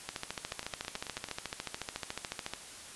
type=two click trains; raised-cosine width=0.2 ms; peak=-18 / -23 dBFS; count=35 / 8; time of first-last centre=0.09-2.536 / 0.52-1.287 s; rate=13.9 / 9.13 Hz; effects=white hiss -48 dBFS RMS until 2.95 s + resampled to 24000 Hz